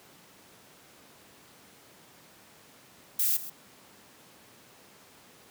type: noise with echo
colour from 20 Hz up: violet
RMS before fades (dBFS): -26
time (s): 3.19-3.37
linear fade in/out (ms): 5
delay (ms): 130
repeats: 1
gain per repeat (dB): -14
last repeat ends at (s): 3.5
effects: pink hiss -55 dBFS RMS until 5.5 s + high-pass 150 Hz 12 dB/octave